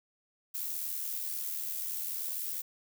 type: noise with amplitude modulation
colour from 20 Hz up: violet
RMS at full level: -34 dBFS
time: 0.54-2.62 s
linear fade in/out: 10 ms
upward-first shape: sine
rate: 80.5 Hz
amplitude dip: 50%
effects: none